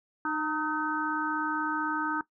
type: harmonic tone with a mistuned harmonic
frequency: 306 Hz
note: D#4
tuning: 29 cents flat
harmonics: 1 / 3 / 4 / 5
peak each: -33 / -33 / -33 / -33 dBFS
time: 0.25-2.21 s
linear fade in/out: 2 ms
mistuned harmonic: 4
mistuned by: +55 cents
effects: noise-tail reverb RT60 0.1 s tail -17 dB re dry